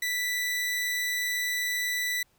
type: tone pair together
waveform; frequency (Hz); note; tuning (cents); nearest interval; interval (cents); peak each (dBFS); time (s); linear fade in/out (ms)
45% pulse; 1975.5 / 3951; B6 / B7; 0 / 0; octave; 1200; -28 / -35; 0.02-2.23; 5
effects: pink hiss -67 dBFS RMS until 2.38 s